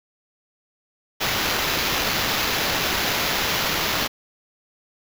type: noise with sample-and-hold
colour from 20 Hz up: white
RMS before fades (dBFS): -23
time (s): 1.2-4.08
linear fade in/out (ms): 20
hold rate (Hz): 8820
effects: none